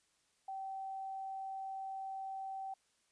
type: tone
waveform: sine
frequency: 772 Hz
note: G5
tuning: 27 cents flat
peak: -40 dBFS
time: 0.48-2.74 s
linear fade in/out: 5 ms
effects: white hiss -75 dBFS RMS until 3.11 s + resampled to 22050 Hz